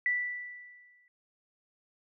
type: tone with exponential decay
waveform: sine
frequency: 1969 Hz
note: B6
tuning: 6 cents flat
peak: -24 dBFS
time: 0.06-1.08 s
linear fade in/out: 1 ms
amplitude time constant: 220 ms
effects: none